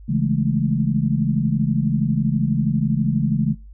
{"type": "chord", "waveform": "sine", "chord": "A major seventh", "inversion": "first", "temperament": "equal", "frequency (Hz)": [138.59, 164.81, 207.7, 220], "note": ["C#3", "E3", "G#3", "A3"], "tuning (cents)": [0, 0, 0, 0], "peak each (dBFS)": [-21, -23, -23, -23], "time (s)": [0.08, 3.55], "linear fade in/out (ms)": 20, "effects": ["noise-tail reverb RT60 0.3 s tail -25 dB re dry", "added 50 Hz sine -38 dBFS peak until 3.73 s"]}